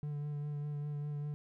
triangle tone with vibrato, 146.83 Hz, D3, in tune, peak -34 dBFS, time 0.03-1.34 s, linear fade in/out 0 ms, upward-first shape sine, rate 5 Hz, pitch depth 19 cents each way, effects none

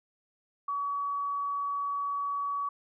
sine tone, 1134 Hz, C#6, 39 cents sharp, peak -29 dBFS, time 0.68-2.69 s, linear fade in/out 5 ms, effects none

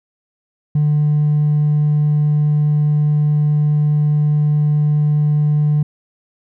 sine tone with hard clipping, 149.2 Hz, D3, 28 cents sharp, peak -12 dBFS, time 0.75-5.83 s, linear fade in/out 5 ms, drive 1 dB, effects none

